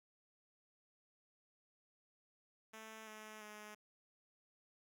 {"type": "tone with pitch steps", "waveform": "5% pulse", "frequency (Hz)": [220, 215.6, 211.3], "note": ["A3", "A3", "G#3"], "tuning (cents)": [0, -35, 30], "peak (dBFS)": -40, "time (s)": [2.73, 3.75], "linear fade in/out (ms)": 10, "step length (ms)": 340, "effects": []}